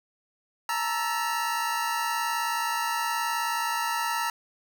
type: tone cluster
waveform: square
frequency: 874 / 933 / 1322 / 1753 / 1904 Hz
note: A5 / A#5 / E6 / A6 / A#6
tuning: -12 / +1 / +5 / -7 / +36 cents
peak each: -37 / -30 / -32 / -37 / -37 dBFS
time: 0.69-4.3 s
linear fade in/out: 2 ms
effects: none